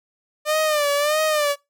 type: tone with vibrato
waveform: sawtooth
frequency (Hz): 598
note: D5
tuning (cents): +31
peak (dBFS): -14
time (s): 0.45-1.56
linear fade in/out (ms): 50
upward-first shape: sine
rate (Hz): 1.6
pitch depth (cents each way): 81
effects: noise-tail reverb RT60 0.2 s tail -22 dB re dry